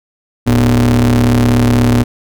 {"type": "ring-modulated tone", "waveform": "40% pulse", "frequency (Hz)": 64.3, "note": "C2", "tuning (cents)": -30, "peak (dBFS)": -4, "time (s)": [0.46, 2.04], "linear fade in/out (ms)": 20, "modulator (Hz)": 179, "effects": []}